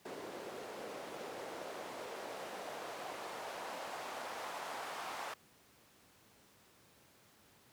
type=noise with band-pass filter sweep; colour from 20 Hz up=white; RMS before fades=-45 dBFS; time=0.05-5.34 s; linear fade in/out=5 ms; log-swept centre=410 to 890 Hz; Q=1.5; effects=pink hiss -65 dBFS RMS until 7.72 s + high-pass 100 Hz 12 dB/octave